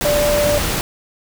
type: tone in noise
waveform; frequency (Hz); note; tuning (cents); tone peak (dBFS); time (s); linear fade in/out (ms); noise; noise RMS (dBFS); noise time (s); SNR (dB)
sine; 587.3; D5; 0; -14; 0.05-0.58; 0; pink; -20; 0.01-0.81; +3
effects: none